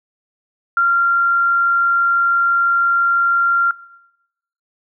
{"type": "tone", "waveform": "sine", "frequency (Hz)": 1383, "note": "F6", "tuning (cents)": -17, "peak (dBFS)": -11, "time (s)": [0.77, 3.71], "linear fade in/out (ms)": 2, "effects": ["noise-tail reverb RT60 0.9 s tail -22 dB re dry"]}